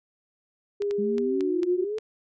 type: tone with pitch glide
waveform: sine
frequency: 406.7 to 358.2 Hz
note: G#4 to F4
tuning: -36 to +44 cents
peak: -24 dBFS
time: 0.8-1.85 s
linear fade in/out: 10 ms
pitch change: -220 cents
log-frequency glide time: 1.18-1.57 s
type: clicks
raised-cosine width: 0.2 ms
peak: -22 dBFS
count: 6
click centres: 0.821 / 0.91 / 1.182 / 1.408 / 1.632 / 1.984 s
type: exponential sweep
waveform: sine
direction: up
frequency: 202.2 to 443.4 Hz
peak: -27 dBFS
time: 0.98-1.99 s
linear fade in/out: 10 ms
effects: none